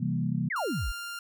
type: chord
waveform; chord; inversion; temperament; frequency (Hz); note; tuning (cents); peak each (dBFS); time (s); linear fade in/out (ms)
sine; C dominant seventh; none; equal; 130.81 / 164.81 / 196 / 233.1; C3 / E3 / G3 / Bb3; 0 / 0 / 0 / 0; -31 / -30 / -33 / -33; 0-0.49; 10
type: exponential sweep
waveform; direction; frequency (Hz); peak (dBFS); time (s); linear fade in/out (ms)
sine; down; 2300 to 36.45; -28; 0.5-0.92; 10
type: tone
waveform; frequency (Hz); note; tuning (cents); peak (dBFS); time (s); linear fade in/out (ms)
sawtooth; 1396.9; F6; 0; -32; 0.56-1.19; 2
effects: none